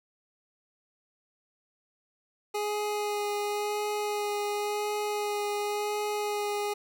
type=tone with vibrato; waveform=25% pulse; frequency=415.3 Hz; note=G#4; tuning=in tune; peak=-25 dBFS; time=2.54-6.74 s; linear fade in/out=10 ms; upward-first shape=sine; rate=0.93 Hz; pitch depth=12 cents each way; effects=none